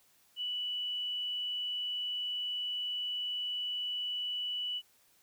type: tone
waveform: sine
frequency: 2960 Hz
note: F#7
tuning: in tune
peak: -33 dBFS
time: 0.36-4.82 s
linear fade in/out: 50 ms
effects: white hiss -67 dBFS RMS until 5.22 s